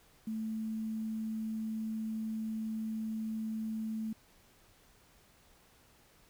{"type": "tone with quantisation", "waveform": "sine", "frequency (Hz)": 220, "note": "A3", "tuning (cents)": 0, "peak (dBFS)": -34, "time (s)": [0.27, 4.13], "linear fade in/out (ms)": 5, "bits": 10, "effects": ["pink hiss -64 dBFS RMS until 6.29 s"]}